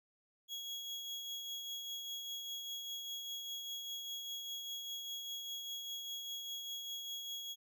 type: tone with tremolo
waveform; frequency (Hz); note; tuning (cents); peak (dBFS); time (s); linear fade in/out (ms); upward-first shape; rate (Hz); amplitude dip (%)
35% pulse; 3322; G#7; 0; -38; 0.48-7.56; 50; triangle; 5; 40
effects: none